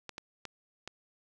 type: clicks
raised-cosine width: 0.2 ms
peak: -23 dBFS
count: 4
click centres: 0.093 / 0.181 / 0.453 / 0.876 s
effects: none